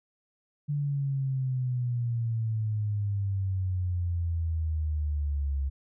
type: exponential sweep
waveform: sine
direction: down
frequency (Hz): 146.83 to 67.9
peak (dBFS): -26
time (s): 0.68-5.7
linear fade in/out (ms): 20
effects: none